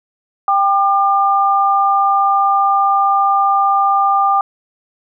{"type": "tone pair together", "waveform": "sine", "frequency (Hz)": [789.4, 1200], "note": ["G5", "D6"], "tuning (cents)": [12, 37], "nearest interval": "perfect fifth", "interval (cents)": 725, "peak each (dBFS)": -13, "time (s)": [0.48, 4.41], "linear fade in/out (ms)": 2, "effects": []}